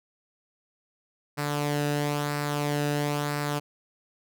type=tone with flanger; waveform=sawtooth; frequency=146.3 Hz; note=D3; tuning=6 cents flat; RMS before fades=-28 dBFS; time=1.37-3.6 s; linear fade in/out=20 ms; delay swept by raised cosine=0.3 to 0.92 ms; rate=1 Hz; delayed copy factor=-0.5; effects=none